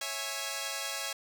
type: chord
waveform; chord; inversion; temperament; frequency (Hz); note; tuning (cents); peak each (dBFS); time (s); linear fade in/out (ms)
5% pulse; C# minor; none; equal with one note detuned; 550.2 / 659.3 / 830.6; C#5 / E5 / G#5; -13 / 0 / 0; -27; 0.01-1.13; 5
effects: none